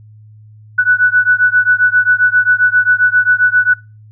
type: beating tone pair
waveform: sine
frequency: 1480 / 1487.5 Hz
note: F#6 / F#6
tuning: 0 / +9 cents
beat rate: 7.5 Hz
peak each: -11 dBFS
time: 0.78-3.74 s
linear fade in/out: 10 ms
effects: noise-tail reverb RT60 0.3 s tail -24 dB re dry + added 107 Hz sine -37 dBFS peak until 4.11 s